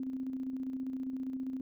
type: tone with tremolo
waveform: sine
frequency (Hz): 261.6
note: C4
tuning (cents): 0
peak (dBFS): -33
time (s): 0-1.61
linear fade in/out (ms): 2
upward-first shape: square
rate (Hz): 15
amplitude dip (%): 40
effects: none